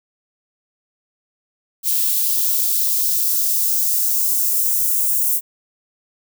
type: noise with high-pass filter sweep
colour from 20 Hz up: violet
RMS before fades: -18 dBFS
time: 1.83-5.41 s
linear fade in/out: 50 ms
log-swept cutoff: 3100 to 8100 Hz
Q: 1.2
effects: none